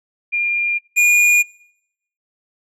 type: tone pair in turn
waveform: sine / square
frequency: 2403 / 2434 Hz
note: D7 / D#7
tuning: +39 / -39 cents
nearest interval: unison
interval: 22 cents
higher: second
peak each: -16 / -11 dBFS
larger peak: second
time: 0.32-0.79 / 0.96-1.43 s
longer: neither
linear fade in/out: 20 ms
effects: noise-tail reverb RT60 0.8 s tail -25 dB re dry + low-pass 11000 Hz 12 dB/octave